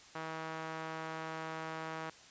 sawtooth tone with band-pass filter, 160.1 Hz, D#3, 50 cents sharp, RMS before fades -42 dBFS, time 0.15-2.1 s, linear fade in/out 5 ms, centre 1200 Hz, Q 1, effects white hiss -57 dBFS RMS until 2.3 s + resampled to 16000 Hz

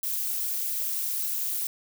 violet noise with amplitude modulation, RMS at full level -26 dBFS, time 0.03-1.67 s, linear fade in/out 2 ms, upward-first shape sine, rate 229 Hz, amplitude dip 75%, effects none

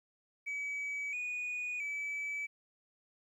sine tone with pitch steps, 2280 / 2466 / 2298 Hz, C#7 / D#7 / D7, +48 / -16 / -38 cents, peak -33 dBFS, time 0.46-2.47 s, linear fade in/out 20 ms, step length 670 ms, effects tanh soft clip ceiling -34 dBFS + 12-bit

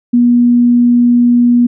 sine tone, 241.3 Hz, B3, 40 cents flat, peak -5 dBFS, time 0.13-1.67 s, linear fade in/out 10 ms, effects none

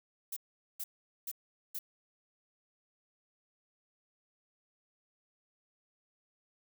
violet noise bursts, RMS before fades -39 dBFS, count 4, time 0.32-1.79 s, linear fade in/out 5 ms, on 45 ms, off 430 ms, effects none

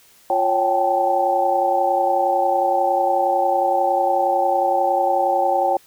sine tone cluster, 349.9 / 552 / 773 / 804 / 870 Hz, F4 / C#5 / G5 / G5 / A5, +3 / -7 / -24 / +44 / -20 cents, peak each -27 / -21 / -18 / -27 / -25 dBFS, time 0.3-5.77 s, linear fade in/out 2 ms, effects white hiss -52 dBFS RMS until 5.86 s

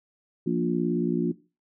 harmonic tone with a mistuned harmonic, 58.8 Hz, A#1, 16 cents sharp, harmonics 3 / 4 / 5 / 6, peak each -28 / -28 / -28 / -28 dBFS, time 0.46-1.32 s, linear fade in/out 10 ms, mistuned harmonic 3, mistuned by -29 cents, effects noise-tail reverb RT60 0.3 s tail -17 dB re dry

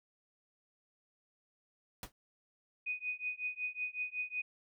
pink noise with exponential decay, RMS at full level -39 dBFS, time 2.03-2.12 s, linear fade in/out 1 ms, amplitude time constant 19 ms
sine tone with tremolo, 2489 Hz, D#7, in tune, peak -32 dBFS, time 2.86-4.42 s, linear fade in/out 10 ms, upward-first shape triangle, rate 5.4 Hz, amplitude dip 100%
effects none

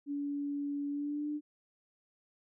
sine tone with pitch glide, 285.9 to 297.4 Hz, D4 to D4, -46 to +22 cents, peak -33 dBFS, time 0.06-1.41 s, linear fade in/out 50 ms, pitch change +68 cents, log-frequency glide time 0.9-1.29 s, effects none

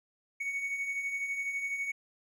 triangle beating tone pair, 2217 / 2229 Hz, C#7 / C#7, 0 / +9 cents, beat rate 12 Hz, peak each -40 / -31 dBFS, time 0.4-1.92 s, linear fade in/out 10 ms, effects none

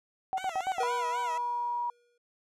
sine tone bursts, 759 Hz, F#5, 44 cents sharp, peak -27 dBFS, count 5, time 0.33-0.833 s, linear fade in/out 0 ms, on 51 ms, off 62 ms
15% pulse tone with vibrato, 698.5 Hz, F5, in tune, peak -32 dBFS, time 0.37-1.38 s, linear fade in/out 5 ms, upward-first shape sine, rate 3.9 Hz, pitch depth 160 cents each way
square tone with exponential decay, 479.4 Hz, A#4, 48 cents sharp, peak -31 dBFS, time 0.8-2.18 s, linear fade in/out 5 ms, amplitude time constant 300 ms
sine tone with pitch glide, 983 to 960 Hz, B5 to B5, -8 to -49 cents, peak -29 dBFS, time 0.83-1.9 s, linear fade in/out 2 ms, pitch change -41 cents, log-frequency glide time 1-1.59 s
effects low-pass 9000 Hz 12 dB/octave

